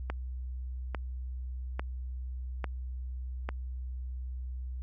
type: click train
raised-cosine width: 0.5 ms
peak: -19 dBFS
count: 5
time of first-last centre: 0.1-3.49 s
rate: 1.18 Hz
effects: added 63 Hz sine -35 dBFS peak until 4.82 s